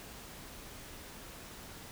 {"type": "silence", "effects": ["pink hiss -49 dBFS RMS until 1.91 s"]}